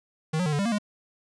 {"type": "tone with pitch steps", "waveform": "square", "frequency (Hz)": [157.4, 181.6, 152, 144.9, 199.1, 233.7, 207.4], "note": ["D#3", "F#3", "D#3", "D3", "G3", "A#3", "G#3"], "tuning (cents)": [20, -32, -40, -23, 27, 5, -2], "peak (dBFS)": -24, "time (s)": [0.33, 0.785], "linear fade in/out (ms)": 10, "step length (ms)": 65, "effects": ["resampled to 22050 Hz", "10-bit"]}